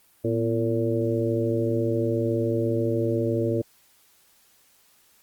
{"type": "harmonic tone with a mistuned harmonic", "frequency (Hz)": 114, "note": "A#2", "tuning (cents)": -38, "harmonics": [1, 2, 3, 4, 5], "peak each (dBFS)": [-27, -30, -26, -28, -30], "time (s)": [0.24, 3.62], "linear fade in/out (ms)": 10, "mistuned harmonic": 2, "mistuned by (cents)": 110, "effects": ["white hiss -60 dBFS RMS until 5.22 s", "Opus 32 kbps"]}